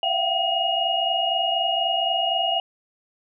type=tone cluster; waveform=sine; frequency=671 / 695 / 764 / 2870 Hz; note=E5 / F5 / G5 / F7; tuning=+31 / -9 / -45 / +47 cents; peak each=-28 / -27 / -26 / -23 dBFS; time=0.03-2.6 s; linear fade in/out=2 ms; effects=none